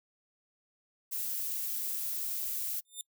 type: noise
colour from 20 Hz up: violet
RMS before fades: -35 dBFS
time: 1.11-2.81 s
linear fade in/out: 20 ms
type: tone with exponential growth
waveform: 10% pulse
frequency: 3600 Hz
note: A7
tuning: 39 cents sharp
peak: -26 dBFS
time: 2.85-3.01 s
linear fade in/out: 1 ms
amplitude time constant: 33 ms
effects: noise-tail reverb RT60 0.1 s tail -25 dB re dry